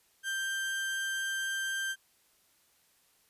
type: tone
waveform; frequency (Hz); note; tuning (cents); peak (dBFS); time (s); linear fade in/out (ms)
35% pulse; 1574; G6; +7; -30; 0.23-1.96; 50
effects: white hiss -68 dBFS RMS until 3.29 s + resampled to 32000 Hz